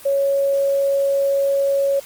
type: tone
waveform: sine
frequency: 554.4 Hz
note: C#5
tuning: in tune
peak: -15 dBFS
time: 0.05-2 s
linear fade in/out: 10 ms
effects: white hiss -41 dBFS RMS until 2.05 s + Opus 24 kbps